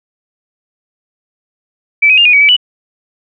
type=tone with pitch steps; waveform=sine; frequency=2314 / 2521 / 2809 / 2460 / 2266 / 2301 / 2962 Hz; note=D7 / D#7 / F7 / D#7 / C#7 / D7 / F#7; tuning=-26 / +22 / +9 / -20 / +37 / -36 / +1 cents; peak=-4 dBFS; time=2.02-2.566 s; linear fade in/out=10 ms; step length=78 ms; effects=none